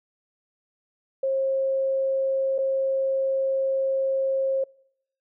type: tone with dropouts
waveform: sine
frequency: 536 Hz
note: C5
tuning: 42 cents sharp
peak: -21 dBFS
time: 1.23-4.64 s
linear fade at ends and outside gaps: 5 ms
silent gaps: 2.582-2.586 s
effects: noise-tail reverb RT60 0.7 s tail -25 dB re dry